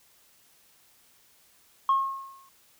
sine tone with exponential decay, 1082 Hz, C#6, 42 cents flat, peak -16 dBFS, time 1.89-2.49 s, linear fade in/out 2 ms, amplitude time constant 130 ms, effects tanh soft clip ceiling -16 dBFS + white hiss -61 dBFS RMS until 2.79 s

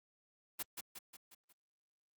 white noise with echo, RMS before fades -39 dBFS, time 0.59-0.63 s, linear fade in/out 10 ms, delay 180 ms, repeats 5, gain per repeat -5 dB, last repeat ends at 1.53 s, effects high-pass 80 Hz 12 dB/octave + Opus 32 kbps

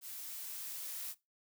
blue noise with level ramp, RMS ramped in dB -46 to -42 dBFS, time 0.01-1.15 s, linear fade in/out 50 ms, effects noise-tail reverb RT60 0.2 s tail -18 dB re dry

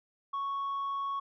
sine tone, 1108.7 Hz, C#6, in tune, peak -29 dBFS, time 0.33-1.2 s, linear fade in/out 10 ms, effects tanh soft clip ceiling -30 dBFS

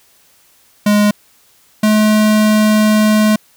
square tone pair in turn, 207.7 / 214 Hz, G#3 / A3, 0 / -48 cents, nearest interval minor second, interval 52 cents, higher second, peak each -9 dBFS, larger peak neither, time 0.86-1.11 / 1.83-3.36 s, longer second, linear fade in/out 5 ms, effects white hiss -51 dBFS RMS until 3.56 s

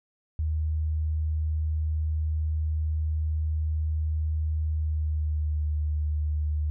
sine tone with pitch glide, 77.78 to 75.61 Hz, D#2 to D#2, 0 to -49 cents, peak -24 dBFS, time 0.39-6.7 s, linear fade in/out 0 ms, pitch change -49 cents, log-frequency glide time 4.69-5.66 s, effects none

